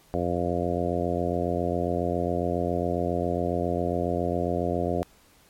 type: harmonic tone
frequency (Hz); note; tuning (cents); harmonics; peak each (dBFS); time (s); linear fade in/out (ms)
87.31; F2; 0; 1 / 2 / 3 / 4 / 5 / 6 / 7 / 8; -32 / -32 / -32 / -32 / -32 / -32 / -32 / -32; 0.14-5.03; 0
effects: pink hiss -58 dBFS RMS until 5.49 s + MP3 64 kbps